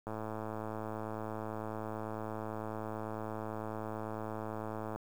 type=click train; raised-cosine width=1 ms; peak=-26 dBFS; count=534; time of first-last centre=0.07-4.96 s; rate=109 Hz; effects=9-bit